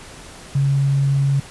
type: tone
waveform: sine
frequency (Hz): 138.59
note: C#3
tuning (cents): 0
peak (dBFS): -14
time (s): 0.55-1.4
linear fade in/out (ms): 5
effects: pink hiss -39 dBFS RMS until 1.5 s + resampled to 24000 Hz